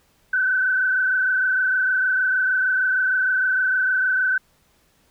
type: tone with frequency modulation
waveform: sine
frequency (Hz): 1518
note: F#6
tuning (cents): +44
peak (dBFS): -17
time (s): 0.33-4.38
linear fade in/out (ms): 5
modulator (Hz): 26.5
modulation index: 1.4
effects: pink hiss -61 dBFS RMS until 5.1 s